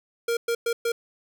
square tone bursts at uneven times, 467 Hz, A#4, 3 cents sharp, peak -23 dBFS, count 4, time 0.28-0.37 / 0.48-0.55 / 0.66-0.73 / 0.85-0.92 s, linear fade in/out 5 ms, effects none

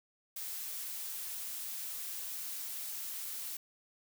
blue noise, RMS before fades -41 dBFS, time 0.36-3.57 s, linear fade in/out 5 ms, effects none

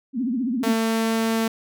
sine tone with vibrato, 246.9 Hz, B3, in tune, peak -21 dBFS, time 0.13-0.75 s, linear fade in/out 50 ms, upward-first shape triangle, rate 15 Hz, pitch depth 230 cents each way
sawtooth tone, 224.8 Hz, A3, 37 cents sharp, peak -16 dBFS, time 0.63-1.48 s, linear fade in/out 5 ms
effects none

